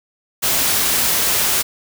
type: noise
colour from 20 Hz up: white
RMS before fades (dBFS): -17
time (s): 0.42-1.63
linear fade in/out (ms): 20
effects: none